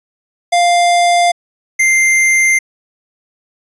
square tone pair in turn, 698.5 / 2093 Hz, F5 / C7, 0 / 0 cents, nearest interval octave + perfect fifth, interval 1900 cents, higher second, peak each -9 dBFS, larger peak neither, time 0.52-1.32 / 1.79-2.59 s, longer neither, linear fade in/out 10 ms, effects resampled to 24000 Hz

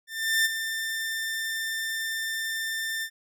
sawtooth tone with ADSR envelope, 1791 Hz, A6, 30 cents sharp, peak -16 dBFS, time 0.07-3.1 s, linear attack 380 ms, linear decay 26 ms, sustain -9 dB, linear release 70 ms, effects none

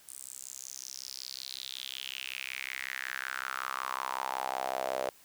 sawtooth tone with high-pass filter sweep, 65.41 Hz, C2, in tune, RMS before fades -38 dBFS, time 0.08-5.09 s, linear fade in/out 0 ms, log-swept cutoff 9000 to 570 Hz, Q 4.8, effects white hiss -59 dBFS RMS until 5.24 s

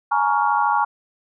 sine chord, Bb minor seventh, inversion third, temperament just, 839.1 / 932.3 / 1118.8 / 1398.5 Hz, Ab5 / Bb5 / Db6 / F6, +18 / 0 / +16 / +2 cents, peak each -20 / -21 / -22 / -25 dBFS, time 0.11-0.85 s, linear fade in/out 10 ms, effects none

